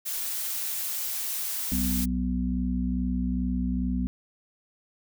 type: noise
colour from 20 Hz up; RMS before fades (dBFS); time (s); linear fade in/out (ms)
blue; -31; 0.05-2.06; 20
type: harmonic tone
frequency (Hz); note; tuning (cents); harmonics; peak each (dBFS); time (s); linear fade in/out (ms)
62.4; B1; +19; 1 / 3 / 4; -29 / -29 / -29; 1.72-4.07; 0
effects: none